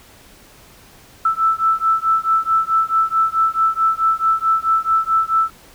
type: beating tone pair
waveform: sine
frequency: 1318.5 / 1323.1 Hz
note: E6 / E6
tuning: 0 / +6 cents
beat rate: 4.6 Hz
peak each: -17 dBFS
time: 1.25-5.5 s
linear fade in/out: 5 ms
effects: pink hiss -46 dBFS RMS until 5.74 s